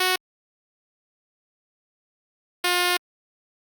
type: tone pair in turn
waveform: 5% pulse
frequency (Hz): 369 / 356.3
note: F#4 / F4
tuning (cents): -5 / +35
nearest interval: minor second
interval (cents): 60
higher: first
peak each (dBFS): -8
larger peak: neither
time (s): 0-0.16 / 2.64-2.97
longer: second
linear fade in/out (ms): 5
effects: Opus 48 kbps